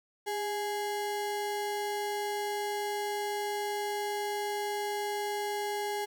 square ring-modulated tone, 622.3 Hz, D#5, in tune, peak -29 dBFS, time 0.26-6.06 s, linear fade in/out 20 ms, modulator 215 Hz, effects 10-bit

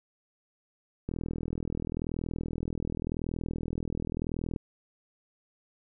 click train, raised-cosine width 3 ms, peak -20 dBFS, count 143, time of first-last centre 1.09-4.562 s, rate 40.9 Hz, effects none

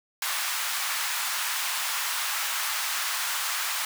pink high-pass noise, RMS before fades -29 dBFS, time 0.22-3.85 s, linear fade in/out 2 ms, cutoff 990 Hz, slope 24 dB/octave, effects none

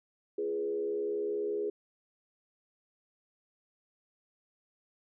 sine tone with frequency modulation, 415.3 Hz, G#4, in tune, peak -30 dBFS, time 0.38-1.7 s, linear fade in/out 5 ms, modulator 74.2 Hz, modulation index 0.71, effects none

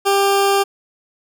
20% pulse tone, 396.4 Hz, G4, 19 cents sharp, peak -8 dBFS, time 0.05-0.64 s, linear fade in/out 20 ms, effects none

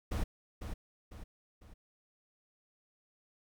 brown noise with echo, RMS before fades -33 dBFS, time 0.11-0.24 s, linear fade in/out 10 ms, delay 500 ms, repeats 3, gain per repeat -7 dB, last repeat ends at 1.74 s, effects none

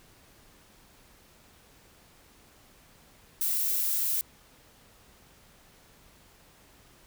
violet noise, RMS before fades -28 dBFS, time 3.41-4.21 s, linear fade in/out 0 ms, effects pink hiss -58 dBFS RMS until 7.06 s

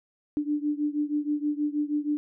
sine beating tone pair, 293.7 / 300 Hz, D4 / D4, 0 / +37 cents, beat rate 6.3 Hz, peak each -27 / -29 dBFS, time 0.37-2.17 s, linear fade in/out 0 ms, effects none

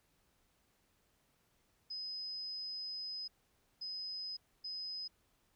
sine tone bursts at uneven times, 5040 Hz, D#8, 21 cents sharp, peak -40 dBFS, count 3, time 1.9-3.28 / 3.81-4.37 / 4.64-5.08 s, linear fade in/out 10 ms, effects pink hiss -75 dBFS RMS until 5.55 s

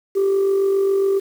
sine tone with amplitude modulation, 391.5 Hz, G4, 2 cents flat, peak -11 dBFS, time 0.15-1.2 s, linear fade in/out 20 ms, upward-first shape sine, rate 47.3 Hz, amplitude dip 45%, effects tanh soft clip ceiling -12 dBFS + 7-bit

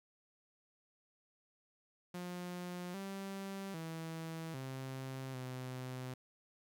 sawtooth tone with pitch steps, 178.1 / 195.2 / 162.7 / 132.2 / 128.1 Hz, F3 / G3 / E3 / C3 / C3, +34 / -7 / -22 / +18 / -36 cents, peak -38 dBFS, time 2.14-6.14 s, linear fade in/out 5 ms, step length 800 ms, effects 13-bit

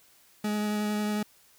40% pulse tone with vibrato, 210 Hz, G#3, 19 cents sharp, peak -26 dBFS, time 0.44-1.23 s, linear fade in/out 5 ms, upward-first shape sine, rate 11 Hz, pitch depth 10 cents each way, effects white hiss -60 dBFS RMS until 1.58 s

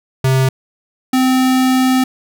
square tone pair in turn, 131.9 / 258.4 Hz, C3 / C4, +14 / -21 cents, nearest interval octave, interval 1165 cents, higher second, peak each -11 dBFS, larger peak neither, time 0.24-0.49 / 1.13-2.04 s, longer second, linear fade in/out 5 ms, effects none

